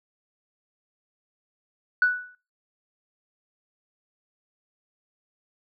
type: tone with exponential decay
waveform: sine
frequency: 1480 Hz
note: F#6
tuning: in tune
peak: -13 dBFS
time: 2.02-2.35 s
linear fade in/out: 2 ms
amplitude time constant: 70 ms
effects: noise-tail reverb RT60 0.4 s tail -25 dB re dry + tanh soft clip ceiling -11 dBFS